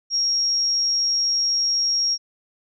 sine tone, 5588 Hz, F8, in tune, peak -18 dBFS, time 0.1-2.18 s, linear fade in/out 50 ms, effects none

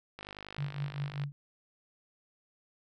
click train, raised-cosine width 0.3 ms, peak -27 dBFS, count 54, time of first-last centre 0.19-1.237 s, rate 50.6 Hz
sine tone with tremolo, 142.6 Hz, C#3, 49 cents sharp, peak -30 dBFS, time 0.58-1.32 s, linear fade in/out 0 ms, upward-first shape triangle, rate 5.1 Hz, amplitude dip 90%
effects none

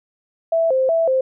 sine tone with vibrato, 587.3 Hz, D5, in tune, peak -14 dBFS, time 0.52-1.21 s, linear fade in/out 5 ms, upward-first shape square, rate 2.7 Hz, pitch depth 200 cents each way, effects none

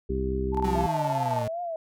harmonic tone, 65.41 Hz, C2, in tune, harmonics 1 / 2 / 3 / 4 / 5 / 6, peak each -29 / -37 / -34 / -37 / -38 / -29 dBFS, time 0.09-0.87 s, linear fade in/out 10 ms
sine tone with tremolo, 880 Hz, A5, in tune, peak -24 dBFS, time 0.52-1.45 s, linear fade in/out 50 ms, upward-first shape square, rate 19 Hz, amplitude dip 75%
35% pulse exponential sweep, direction down, 188.8 to 110 Hz, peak -28 dBFS, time 0.64-1.48 s, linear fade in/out 5 ms
sine tone with vibrato, 659.3 Hz, E5, in tune, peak -29 dBFS, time 0.75-1.76 s, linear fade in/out 2 ms, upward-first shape triangle, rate 2.6 Hz, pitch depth 140 cents each way
effects none

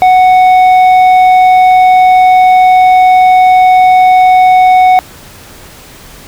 sine tone with tanh clipping, 740 Hz, F#5, in tune, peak -3 dBFS, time 0.02-4.99 s, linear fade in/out 0 ms, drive 7 dB, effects pink hiss -33 dBFS RMS until 6.27 s

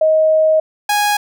sine / sawtooth tone pair in turn, 629 / 827.4 Hz, D#5 / G#5, +19 / -7 cents, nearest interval perfect fourth, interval 474 cents, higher second, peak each -9 dBFS, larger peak neither, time 0.01-0.6 / 0.89-1.17 s, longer first, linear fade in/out 5 ms, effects none

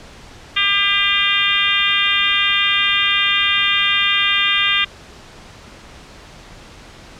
harmonic tone, 400.3 Hz, G4, 36 cents sharp, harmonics 3 / 4 / 5 / 6 / 7 / 8 / 9, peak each -24 / -24 / -21 / -21 / -20 / -20 / -21 dBFS, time 0.56-4.85 s, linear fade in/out 10 ms, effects pink hiss -40 dBFS RMS until 7.19 s + low-pass 6000 Hz 12 dB/octave

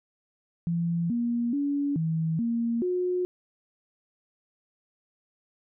sine tone with pitch steps, 169.4 / 237 / 284.5 / 161.3 / 232.9 / 361.6 Hz, E3 / A#3 / C#4 / E3 / A#3 / F#4, +48 / +29 / +45 / -37 / -1 / -40 cents, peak -24 dBFS, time 0.67-3.25 s, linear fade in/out 0 ms, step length 430 ms, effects none

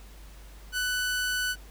sawtooth tone, 1492 Hz, F#6, 14 cents sharp, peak -23 dBFS, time 0.72-1.56 s, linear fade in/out 50 ms, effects added 50 Hz sine -45 dBFS peak until 1.7 s + pink hiss -54 dBFS RMS until 1.7 s

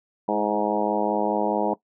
harmonic tone with a mistuned harmonic, 104.8 Hz, G#2, 16 cents sharp, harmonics 2 / 3 / 4 / 5 / 6 / 7 / 8 / 9, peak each -29 / -29 / -29 / -29 / -29 / -29 / -29 / -29 dBFS, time 0.28-1.74 s, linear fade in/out 5 ms, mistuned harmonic 3, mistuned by +29 cents, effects noise-tail reverb RT60 0.1 s tail -18 dB re dry

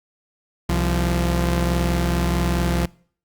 sawtooth tone pair together, 64.65 / 172.6 Hz, C2 / F3, -20 / -20 cents, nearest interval octave + perfect fourth, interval 1700 cents, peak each -17 / -18 dBFS, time 0.69-2.86 s, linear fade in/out 5 ms, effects noise-tail reverb RT60 0.5 s tail -23 dB re dry + Opus 48 kbps

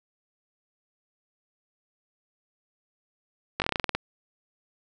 slowing click train, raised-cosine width 0.3 ms, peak -9 dBFS, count 11, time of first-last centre 3.6-3.95 s, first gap 19 ms, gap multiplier 1.13, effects none

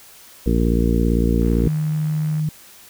harmonic tone, 57.7 Hz, A#1, 17 cents flat, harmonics 1 / 2 / 3 / 4 / 5 / 6 / 7 / 8, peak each -18 / -25 / -22 / -22 / -25 / -27 / -30 / -27 dBFS, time 0.46-1.68 s, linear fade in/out 5 ms
click train, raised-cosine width 0.5 ms, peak -28 dBFS, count 73, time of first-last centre 1.42-2.396 s, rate 73.8 Hz
sine tone, 154.2 Hz, D#3, 15 cents flat, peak -18 dBFS, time 1.64-2.49 s, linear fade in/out 2 ms
effects white hiss -45 dBFS RMS until 2.89 s

